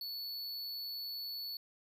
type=tone; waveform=square; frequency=4435 Hz; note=C#8; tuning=in tune; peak=-40 dBFS; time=0.01-1.57 s; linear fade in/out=2 ms; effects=none